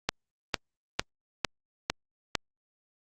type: click train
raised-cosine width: 0.2 ms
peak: -7 dBFS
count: 6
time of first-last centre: 0.09-2.352 s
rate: 2.21 Hz
effects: Opus 48 kbps